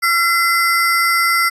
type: ring-modulated tone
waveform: square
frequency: 1700 Hz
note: G#6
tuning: 40 cents sharp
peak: -10 dBFS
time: 0.02-1.5 s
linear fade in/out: 20 ms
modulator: 342 Hz
effects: resampled to 32000 Hz